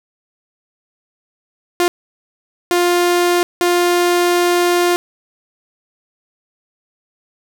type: tone bursts at uneven times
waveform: sawtooth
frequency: 351.6 Hz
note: F4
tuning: 12 cents sharp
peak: -8 dBFS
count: 3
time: 1.8-1.88 / 2.71-3.43 / 3.61-4.96 s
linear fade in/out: 0 ms
effects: none